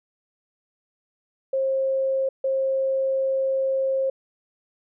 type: tone bursts at uneven times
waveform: sine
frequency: 534 Hz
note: C5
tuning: 35 cents sharp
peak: -20 dBFS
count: 2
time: 1.53-2.29 / 2.44-4.1 s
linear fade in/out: 5 ms
effects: none